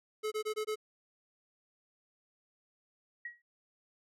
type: tone bursts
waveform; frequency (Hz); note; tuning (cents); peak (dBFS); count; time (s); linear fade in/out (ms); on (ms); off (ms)
square; 430; A4; -40; -33; 5; 0.23-0.758; 20; 88; 22
type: tone with exponential decay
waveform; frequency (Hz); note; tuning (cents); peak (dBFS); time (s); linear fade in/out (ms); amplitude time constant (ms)
sine; 1908; A#6; +40; -36; 3.25-3.42; 5; 36
effects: low-pass 12000 Hz 12 dB/octave